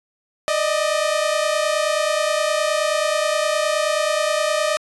sawtooth tone pair together, 597.5 / 627 Hz, D5 / D#5, +30 / +13 cents, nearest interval minor second, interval 83 cents, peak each -17 dBFS, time 0.48-4.77 s, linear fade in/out 0 ms, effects resampled to 24000 Hz

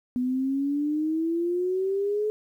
sine exponential sweep, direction up, 246.9 to 429.8 Hz, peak -23 dBFS, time 0.16-2.3 s, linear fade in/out 0 ms, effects 10-bit

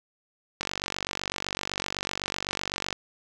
click train, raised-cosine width 0.2 ms, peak -11 dBFS, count 112, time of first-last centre 0.61-2.927 s, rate 47.9 Hz, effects none

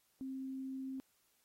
sine tone, 264.9 Hz, C4, 22 cents sharp, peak -40 dBFS, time 0.21-1 s, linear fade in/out 0 ms, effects white hiss -75 dBFS RMS until 1.44 s + AAC 48 kbps

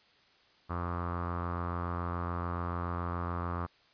sawtooth tone with low-pass filter, 87 Hz, F2, 6 cents flat, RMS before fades -35 dBFS, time 0.69-3.67 s, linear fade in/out 20 ms, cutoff 1200 Hz, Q 5.8, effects white hiss -64 dBFS RMS until 3.93 s + resampled to 11025 Hz

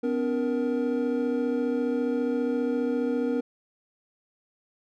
triangle tone cluster, 251.9 / 286.7 / 470.9 Hz, B3 / D4 / A#4, +34 / -42 / +18 cents, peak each -25 / -29 / -26 dBFS, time 0.03-3.41 s, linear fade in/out 10 ms, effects none

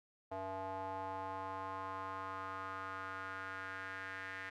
square tone with band-pass filter sweep, 95.4 Hz, G2, 47 cents flat, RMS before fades -44 dBFS, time 0.31-4.5 s, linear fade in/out 10 ms, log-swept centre 750 to 1800 Hz, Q 3.9, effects none

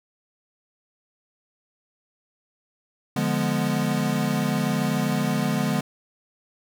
square chord, D diminished seventh, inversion none, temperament equal, 146.83 / 174.61 / 207.7 / 246.9 Hz, D3 / F3 / Ab3 / Cb4, 0 / 0 / 0 / 0 cents, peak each -28 / -29 / -27 / -28 dBFS, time 3.16-5.81 s, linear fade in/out 5 ms, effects none

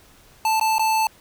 square tone with dropouts, 880 Hz, A5, in tune, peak -18 dBFS, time 0.45-1.07 s, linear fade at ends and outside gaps 2 ms, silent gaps 0.598-0.611 / 0.783-0.794 s, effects pink hiss -52 dBFS RMS until 1.2 s

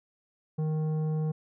sine tone with tanh clipping, 155.56 Hz, D#3, in tune, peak -28 dBFS, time 0.58-1.32 s, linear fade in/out 10 ms, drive 10 dB, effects none

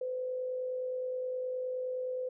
sine tone with amplitude modulation, 508 Hz, B4, 49 cents sharp, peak -31 dBFS, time 0.01-2.29 s, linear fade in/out 5 ms, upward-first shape sine, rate 49.6 Hz, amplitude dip 35%, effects none

